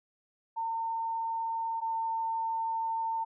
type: tone pair in turn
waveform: sine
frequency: 908 / 903.2 Hz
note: A#5 / A5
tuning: -46 / +45 cents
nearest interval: unison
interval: 9 cents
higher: first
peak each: -30 / -29 dBFS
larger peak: second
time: 0.56-1.81 / 1.81-3.25 s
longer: second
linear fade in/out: 20 ms
effects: none